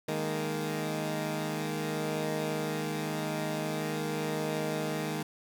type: chord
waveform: 15% pulse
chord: D# suspended fourth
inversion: none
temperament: equal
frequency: 155.56 / 207.7 / 233.1 Hz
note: D#3 / G#3 / A#3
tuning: 0 / 0 / 0 cents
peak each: -27 / -30 / -32 dBFS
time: 0.08-5.23 s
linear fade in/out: 5 ms
effects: none